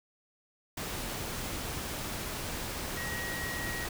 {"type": "tone in noise", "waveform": "sine", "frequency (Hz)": 1900, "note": "A#6", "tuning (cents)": 33, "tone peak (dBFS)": -37, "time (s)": [2.97, 3.86], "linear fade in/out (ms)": 5, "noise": "pink", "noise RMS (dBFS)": -37, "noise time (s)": [0.77, 3.89], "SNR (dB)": -3, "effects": []}